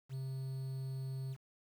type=tone with quantisation; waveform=triangle; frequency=132.9 Hz; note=C3; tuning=27 cents sharp; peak=-36 dBFS; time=0.09-1.37 s; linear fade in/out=50 ms; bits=10; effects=none